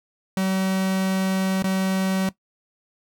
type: tone with dropouts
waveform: 45% pulse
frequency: 190 Hz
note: F#3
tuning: 46 cents sharp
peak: -20 dBFS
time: 0.37-2.29 s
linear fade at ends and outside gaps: 2 ms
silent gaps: 1.624-1.641 s
effects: noise-tail reverb RT60 0.1 s tail -17 dB re dry